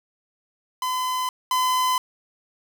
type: tone pair in turn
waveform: 45% pulse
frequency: 1016 / 1016 Hz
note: B5 / B5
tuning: +49 / +49 cents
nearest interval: unison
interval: 0 cents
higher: neither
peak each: -23 / -19 dBFS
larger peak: second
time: 0.82-1.29 / 1.51-1.98 s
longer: neither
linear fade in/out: 2 ms
effects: none